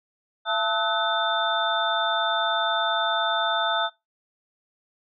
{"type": "tone cluster", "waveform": "sine", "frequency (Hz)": [677, 880, 1287, 1496, 3570], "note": ["E5", "A5", "E6", "F#6", "A7"], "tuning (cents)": [46, 0, -42, 19, 24], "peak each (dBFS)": -28, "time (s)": [0.45, 3.9], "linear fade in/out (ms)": 50, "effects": ["noise-tail reverb RT60 0.2 s tail -20 dB re dry"]}